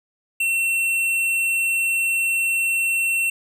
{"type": "tone with tanh clipping", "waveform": "sine", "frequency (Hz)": 2710, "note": "E7", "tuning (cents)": 47, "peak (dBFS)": -20, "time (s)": [0.4, 3.3], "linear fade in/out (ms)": 5, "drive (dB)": 14, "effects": []}